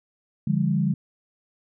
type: chord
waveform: sine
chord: D diminished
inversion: none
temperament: equal with one note detuned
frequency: 146.83 / 174.61 / 204 Hz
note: D3 / F3 / Ab3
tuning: 0 / 0 / -31 cents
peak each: -24 dBFS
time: 0.47-0.94 s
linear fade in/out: 5 ms
effects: none